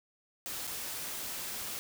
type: noise with dropouts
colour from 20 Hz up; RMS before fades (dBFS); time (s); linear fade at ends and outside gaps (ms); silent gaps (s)
white; -39; 0.46-1.79; 0; 0.67-0.675
effects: none